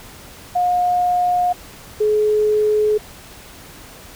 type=tone pair in turn; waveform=sine; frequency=716 / 424.7 Hz; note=F5 / G#4; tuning=+43 / +39 cents; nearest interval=major sixth; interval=904 cents; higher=first; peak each=-14 / -13 dBFS; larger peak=second; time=0.55-1.53 / 2-2.98 s; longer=neither; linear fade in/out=10 ms; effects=pink hiss -40 dBFS RMS until 4.15 s